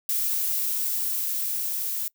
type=noise with level ramp; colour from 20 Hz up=violet; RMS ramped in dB=-25 to -29 dBFS; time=0.09-2.08 s; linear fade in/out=2 ms; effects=noise-tail reverb RT60 0.1 s tail -23 dB re dry